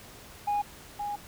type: tone pair in turn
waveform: sine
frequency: 823 / 823 Hz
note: G#5 / G#5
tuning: -16 / -16 cents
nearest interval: unison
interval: 0 cents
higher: neither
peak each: -23 / -30 dBFS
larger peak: first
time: 0.47-0.62 / 0.99-1.16 s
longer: second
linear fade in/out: 10 ms
effects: tanh soft clip ceiling -23 dBFS + pink hiss -49 dBFS RMS until 1.27 s